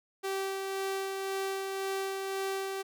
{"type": "tone with tremolo", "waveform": "sawtooth", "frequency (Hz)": 387.5, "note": "G4", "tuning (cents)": -20, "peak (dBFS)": -27, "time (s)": [0.23, 2.83], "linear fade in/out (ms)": 20, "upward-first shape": "sine", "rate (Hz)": 1.9, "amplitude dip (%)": 30, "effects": []}